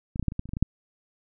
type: clicks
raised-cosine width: 5 ms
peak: -21 / -12 / -20 / -11 / -23 / -15 / -28 / -26 / -19 / -19 / -7 dBFS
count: 11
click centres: 0.159 / 0.196 / 0.227 / 0.283 / 0.321 / 0.394 / 0.456 / 0.491 / 0.535 / 0.569 / 0.626 s
effects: none